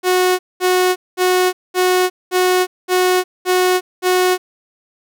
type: tone bursts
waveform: sawtooth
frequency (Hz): 366.1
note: F#4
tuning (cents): -18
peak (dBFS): -8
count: 8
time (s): 0.03-4.38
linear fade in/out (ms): 50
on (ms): 360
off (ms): 210
effects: none